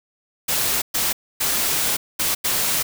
white noise bursts at uneven times, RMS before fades -21 dBFS, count 5, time 0.48-0.82 / 0.94-1.13 / 1.4-1.97 / 2.19-2.35 / 2.44-2.83 s, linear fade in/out 10 ms, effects none

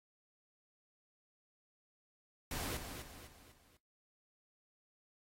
pink noise with echo, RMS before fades -41 dBFS, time 2.51-2.77 s, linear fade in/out 2 ms, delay 250 ms, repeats 4, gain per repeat -7 dB, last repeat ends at 3.77 s, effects noise-tail reverb RT60 0.2 s tail -20 dB re dry + AAC 48 kbps

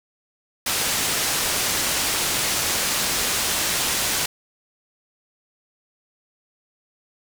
white low-pass noise, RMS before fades -23 dBFS, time 0.66-4.26 s, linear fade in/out 5 ms, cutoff 9500 Hz, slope 12 dB/octave, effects none

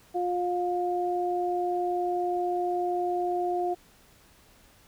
sine tone pair together, 355 / 710 Hz, F4 / F5, +28 / +28 cents, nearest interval octave, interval 1200 cents, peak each -28 / -28 dBFS, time 0.14-3.75 s, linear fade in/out 20 ms, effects pink hiss -58 dBFS RMS until 4.87 s

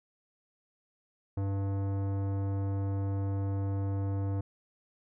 sine tone with tanh clipping, 98.3 Hz, G2, 5 cents sharp, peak -31 dBFS, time 1.37-4.41 s, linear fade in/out 5 ms, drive 17 dB, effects none

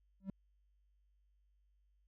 triangle tone with exponential growth, 192.9 Hz, G3, 28 cents flat, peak -33 dBFS, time 0.2-0.3 s, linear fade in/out 2 ms, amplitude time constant 21 ms, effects added 50 Hz sine -70 dBFS peak until 2.07 s

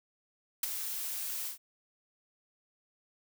blue noise with ADSR envelope, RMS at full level -27 dBFS, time 0.63-1.58 s, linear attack 4 ms, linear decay 16 ms, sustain -10 dB, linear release 110 ms, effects none

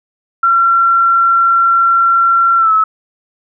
sine tone with pitch glide, 1363 to 1296.2 Hz, F6 to E6, -43 to -30 cents, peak -7 dBFS, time 0.43-2.84 s, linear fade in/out 5 ms, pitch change -87 cents, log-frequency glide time 2.58-2.72 s, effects none

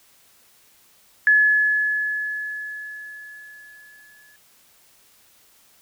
sine tone with exponential decay, 1707 Hz, G#6, 47 cents sharp, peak -11 dBFS, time 1.27-4.36 s, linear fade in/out 1 ms, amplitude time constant 670 ms, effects white hiss -56 dBFS RMS until 5.81 s

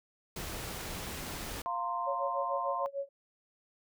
pink noise, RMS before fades -40 dBFS, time 0.36-1.62 s, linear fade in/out 5 ms
sine chord, F suspended fourth, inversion none, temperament equal with one note detuned, 698.5 / 923.2 / 1046.5 Hz, F5 / Bb5 / C6, 0 / -17 / 0 cents, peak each -37 / -38 / -34 dBFS, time 1.66-2.86 s, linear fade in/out 0 ms
sine tone with tremolo, 556 Hz, C#5, 5 cents sharp, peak -31 dBFS, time 2.06-3.09 s, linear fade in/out 20 ms, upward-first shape sine, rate 6.7 Hz, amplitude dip 95%
effects none

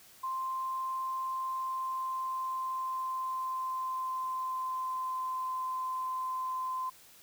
sine tone with pitch glide, 1046.5 to 1032.1 Hz, C6 to C6, 0 to -24 cents, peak -32 dBFS, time 0.23-6.9 s, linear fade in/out 10 ms, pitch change -24 cents, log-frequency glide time 1.28-5.35 s, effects white hiss -57 dBFS RMS until 7.22 s

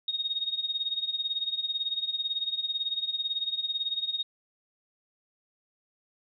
sine tone with tremolo, 3729 Hz, A#7, in tune, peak -25 dBFS, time 0.08-4.23 s, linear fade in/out 2 ms, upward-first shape sine, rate 18 Hz, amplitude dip 80%, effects none

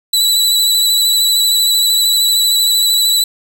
sawtooth tone with vibrato, 3951 Hz, B7, in tune, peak -7 dBFS, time 0.13-3.24 s, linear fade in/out 5 ms, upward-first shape sine, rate 13 Hz, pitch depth 22 cents each way, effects none

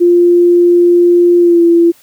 sine tone with pitch glide, 349.2 to 339.3 Hz, F4 to F4, 0 to -50 cents, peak -4 dBFS, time 0-1.92 s, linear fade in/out 20 ms, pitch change -50 cents, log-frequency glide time 1.39-1.62 s, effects white hiss -46 dBFS RMS until 2.02 s

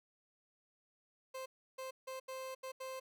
30% pulse tone bursts at uneven times, 523.3 Hz, C5, in tune, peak -40 dBFS, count 6, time 1.34-1.46 / 1.78-1.91 / 2.07-2.2 / 2.28-2.55 / 2.63-2.72 / 2.8-3 s, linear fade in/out 10 ms, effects none

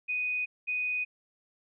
sine tone pair in turn, 2489 / 2489 Hz, D#7 / D#7, 0 / 0 cents, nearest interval unison, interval 0 cents, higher neither, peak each -28 dBFS, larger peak neither, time 0.08-0.46 / 0.67-1.05 s, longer neither, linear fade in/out 20 ms, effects none

